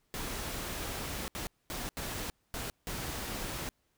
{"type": "noise bursts at uneven times", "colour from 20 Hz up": "pink", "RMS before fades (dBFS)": -38, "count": 6, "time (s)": [[0.14, 1.28], [1.35, 1.47], [1.7, 1.89], [1.97, 2.3], [2.54, 2.7], [2.87, 3.69]], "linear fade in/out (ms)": 0, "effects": ["pink hiss -75 dBFS RMS until 3.97 s"]}